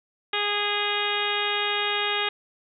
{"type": "harmonic tone", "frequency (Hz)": 412.3, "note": "G#4", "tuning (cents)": -13, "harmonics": [1, 2, 3, 4, 5, 6, 7, 8, 9], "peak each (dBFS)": [-32, -32, -32, -32, -32, -32, -32, -32, -32], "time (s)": [0.33, 2.29], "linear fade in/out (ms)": 5, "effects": []}